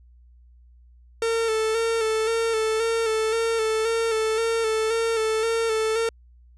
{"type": "tone with vibrato", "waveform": "45% pulse", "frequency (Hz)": 447.8, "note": "A4", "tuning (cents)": 30, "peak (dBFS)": -21, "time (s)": [1.22, 6.09], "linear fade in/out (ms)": 2, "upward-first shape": "square", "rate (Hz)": 1.9, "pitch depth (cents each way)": 32, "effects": ["added 60 Hz sine -49 dBFS peak until 6.57 s", "resampled to 24000 Hz"]}